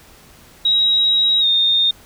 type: tone with pitch glide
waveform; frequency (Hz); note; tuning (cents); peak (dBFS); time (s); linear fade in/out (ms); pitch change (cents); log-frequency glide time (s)
sine; 3827 to 3658; A#7 to A#7; +45 to -33; -12; 0.65-1.91; 5; -78; 1.4-1.46
effects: pink hiss -46 dBFS RMS until 2.05 s